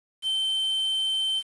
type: tone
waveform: triangle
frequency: 3097 Hz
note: G7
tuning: 22 cents flat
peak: -22 dBFS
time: 0.22-1.43 s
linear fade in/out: 50 ms
effects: resampled to 24000 Hz + 8-bit